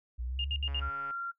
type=linear two-way sweep; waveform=sine; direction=up then down; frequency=58.27 to 71.8 to 67.1 Hz; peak=-33 dBFS; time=0.18-0.9 s; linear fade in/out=20 ms; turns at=0.52 s
type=tone bursts; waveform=sine; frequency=2825 Hz; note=F7; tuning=19 cents sharp; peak=-31 dBFS; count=4; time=0.39-0.797 s; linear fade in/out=2 ms; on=53 ms; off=65 ms
type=click train; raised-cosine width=0.5 ms; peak=-34 dBFS; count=61; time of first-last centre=0.68-1.109 s; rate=140 Hz
type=tone; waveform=sine; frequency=1380 Hz; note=F6; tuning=21 cents flat; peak=-33 dBFS; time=0.81-1.32 s; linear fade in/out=20 ms
effects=noise-tail reverb RT60 0.1 s tail -20 dB re dry